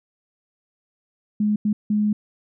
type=tone bursts at uneven times; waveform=sine; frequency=210 Hz; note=G#3; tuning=19 cents sharp; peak=-17 dBFS; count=3; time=1.4-1.56 / 1.65-1.73 / 1.9-2.13 s; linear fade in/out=5 ms; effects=none